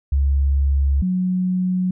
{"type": "tone pair in turn", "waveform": "sine", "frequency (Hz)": [69.3, 183.41], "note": ["C#2", "F#3"], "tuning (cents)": [0, -15], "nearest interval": "octave + perfect fourth", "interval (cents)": 1685, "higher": "second", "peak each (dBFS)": [-14, -17], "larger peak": "first", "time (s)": [[0.12, 1.02], [1.02, 1.91]], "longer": "first", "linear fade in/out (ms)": 5, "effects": []}